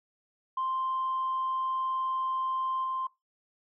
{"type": "tone with level steps", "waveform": "sine", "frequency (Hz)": 1046.5, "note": "C6", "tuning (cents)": 0, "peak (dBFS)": [-27, -29], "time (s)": [0.57, 3.07], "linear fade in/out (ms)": 5, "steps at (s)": 2.84, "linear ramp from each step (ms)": 2, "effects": ["noise-tail reverb RT60 0.2 s tail -20 dB re dry", "tanh soft clip ceiling -24 dBFS"]}